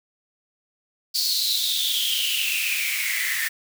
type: noise with high-pass filter sweep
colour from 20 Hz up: white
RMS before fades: -24 dBFS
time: 1.14-3.49 s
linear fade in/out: 20 ms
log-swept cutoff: 4600 to 1800 Hz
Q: 9.9
effects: none